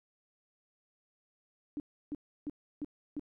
sine tone bursts, 293.7 Hz, D4, in tune, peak -34 dBFS, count 5, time 1.77-3.195 s, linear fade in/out 0 ms, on 29 ms, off 320 ms, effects none

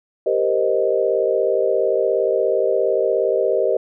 sine chord, C minor seventh, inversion second, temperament equal, 392 / 466.2 / 523.3 / 622.3 Hz, G4 / Bb4 / C5 / Eb5, 0 / 0 / 0 / 0 cents, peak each -21 dBFS, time 0.26-3.77 s, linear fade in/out 5 ms, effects none

